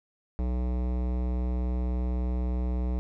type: tone with hard clipping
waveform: sine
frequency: 61.74 Hz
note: B1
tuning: in tune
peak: -28 dBFS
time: 0.39-2.99 s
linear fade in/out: 0 ms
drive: 18 dB
effects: none